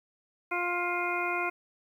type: harmonic tone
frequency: 351.7 Hz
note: F4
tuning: 12 cents sharp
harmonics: 1 / 2 / 3 / 4 / 6 / 7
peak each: -35 / -35 / -35 / -35 / -35 / -35 dBFS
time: 0.51-1.5 s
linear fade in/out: 10 ms
effects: 10-bit